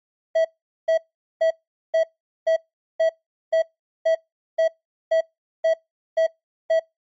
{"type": "tone bursts", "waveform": "triangle", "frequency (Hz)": 650, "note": "E5", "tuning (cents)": -24, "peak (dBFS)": -13, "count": 13, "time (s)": [0.35, 6.797], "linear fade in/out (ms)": 10, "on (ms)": 99, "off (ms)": 430, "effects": ["noise-tail reverb RT60 0.2 s tail -26 dB re dry", "MP3 32 kbps"]}